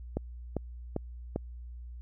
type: click train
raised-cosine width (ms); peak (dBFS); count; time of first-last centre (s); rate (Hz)
2; -17; 4; 0.17-1.36; 2.52
effects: added 60 Hz sine -41 dBFS peak until 2.01 s